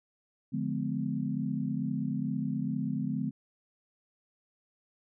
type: chord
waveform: sine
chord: D diminished seventh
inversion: none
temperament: just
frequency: 146.83 / 176.2 / 211.4 / 253.7 Hz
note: D3 / F3 / Ab3 / Cb4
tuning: 0 / +16 / +31 / +47 cents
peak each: -35 / -37 / -34 / -34 dBFS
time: 0.52-3.31 s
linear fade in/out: 20 ms
effects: none